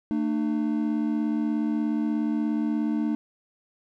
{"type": "tone pair together", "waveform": "triangle", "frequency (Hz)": [224.4, 301.2], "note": ["A3", "D4"], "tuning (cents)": [34, 44], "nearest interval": "perfect fourth", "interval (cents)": 510, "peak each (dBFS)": -24, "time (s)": [0.11, 3.15], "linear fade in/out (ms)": 0, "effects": []}